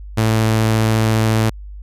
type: tone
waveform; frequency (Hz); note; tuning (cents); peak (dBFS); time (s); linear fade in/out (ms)
sawtooth; 110.7; A2; +11; -9; 0.17-1.5; 10
effects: added 50 Hz sine -30 dBFS peak until 1.82 s + resampled to 32000 Hz